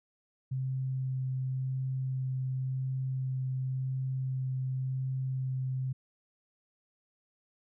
sine tone with vibrato, 130.81 Hz, C3, in tune, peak -30 dBFS, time 0.51-5.93 s, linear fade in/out 10 ms, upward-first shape sine, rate 0.92 Hz, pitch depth 8 cents each way, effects none

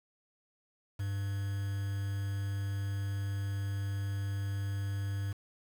triangle tone with quantisation, 99.4 Hz, G2, 25 cents sharp, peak -30 dBFS, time 0.99-5.33 s, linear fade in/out 10 ms, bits 8, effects none

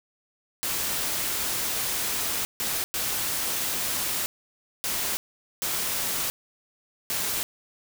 white noise bursts at uneven times, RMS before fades -28 dBFS, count 6, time 0.63-2.45 / 2.6-2.84 / 2.94-4.26 / 4.84-5.17 / 5.62-6.3 / 7.1-7.43 s, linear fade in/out 0 ms, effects none

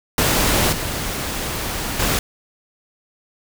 pink noise with level steps, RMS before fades -17 / -25 / -19 dBFS, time 0.18-2.19 s, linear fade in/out 2 ms, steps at 0.72 / 1.99 s, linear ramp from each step 10 ms, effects none

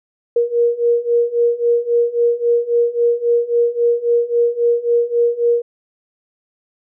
sine beating tone pair, 471.3 / 475 Hz, A#4 / A#4, +19 / +33 cents, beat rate 3.7 Hz, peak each -17 / -15 dBFS, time 0.36-5.62 s, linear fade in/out 5 ms, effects none

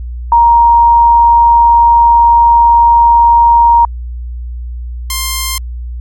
sine / 5% pulse tone pair in turn, 938 / 1053.3 Hz, A#5 / C6, +11 / +11 cents, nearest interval major second, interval 200 cents, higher second, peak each -3 dBFS, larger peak neither, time 0.32-3.85 / 5.1-5.58 s, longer first, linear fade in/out 2 ms, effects added 60 Hz sine -19 dBFS peak until 6 s

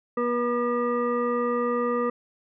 sine tone with frequency modulation, 483 Hz, B4, 39 cents flat, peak -22 dBFS, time 0.17-2.1 s, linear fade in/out 5 ms, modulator 724 Hz, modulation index 1.1, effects none

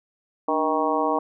harmonic tone with a mistuned harmonic, 157.6 Hz, D#3, 23 cents sharp, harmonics 2 / 3 / 4 / 5 / 6 / 7, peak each -27 / -27 / -27 / -27 / -27 / -27 dBFS, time 0.48-1.19 s, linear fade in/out 5 ms, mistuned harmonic 2, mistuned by -100 cents, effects none

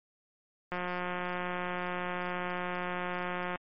click train, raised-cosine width 0.5 ms, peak -20 dBFS, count 509, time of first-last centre 0.72-3.558 s, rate 179 Hz, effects MP3 32 kbps

